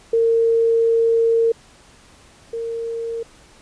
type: tone pair in turn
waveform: sine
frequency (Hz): 457.8 / 460.2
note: A#4 / A#4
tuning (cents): -31 / -22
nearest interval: unison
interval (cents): 9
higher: second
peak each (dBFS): -13 / -23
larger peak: first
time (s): 0.13-1.52 / 2.53-3.23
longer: first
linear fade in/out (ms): 5
effects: pink hiss -49 dBFS RMS until 3.61 s + resampled to 22050 Hz